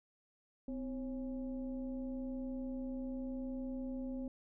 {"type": "tone with frequency modulation", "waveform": "sine", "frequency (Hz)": 256.6, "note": "C4", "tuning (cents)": -34, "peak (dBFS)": -38, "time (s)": [0.68, 4.28], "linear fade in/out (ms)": 2, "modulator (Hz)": 287, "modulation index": 0.65, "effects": []}